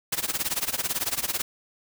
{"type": "noise with tremolo", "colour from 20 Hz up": "white", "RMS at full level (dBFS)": -25, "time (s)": [0.12, 1.42], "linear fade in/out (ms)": 5, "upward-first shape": "sine", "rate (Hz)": 18, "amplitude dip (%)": 90, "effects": []}